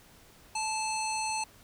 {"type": "harmonic tone with a mistuned harmonic", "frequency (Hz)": 876, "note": "A5", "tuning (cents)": -8, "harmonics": [1, 3, 5, 7, 9, 10], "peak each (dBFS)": [-32, -37, -39, -40, -42, -42], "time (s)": [0.55, 1.44], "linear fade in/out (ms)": 5, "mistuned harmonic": 5, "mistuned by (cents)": -44, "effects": ["pink hiss -57 dBFS RMS until 1.63 s"]}